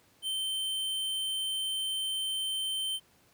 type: tone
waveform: square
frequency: 3104 Hz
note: G7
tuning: 18 cents flat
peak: -31 dBFS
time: 0.22-3 s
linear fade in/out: 50 ms
effects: pink hiss -64 dBFS RMS until 3.33 s + high-pass 80 Hz 12 dB/octave